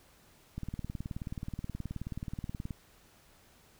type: click train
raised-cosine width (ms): 5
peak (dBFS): -25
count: 41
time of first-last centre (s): 0.58-2.708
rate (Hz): 18.8
effects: pink hiss -62 dBFS RMS until 3.79 s